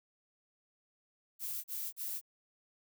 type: noise bursts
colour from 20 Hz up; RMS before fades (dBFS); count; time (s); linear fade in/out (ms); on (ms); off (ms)
violet; -39; 3; 1.39-2.214; 50; 250; 37
effects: none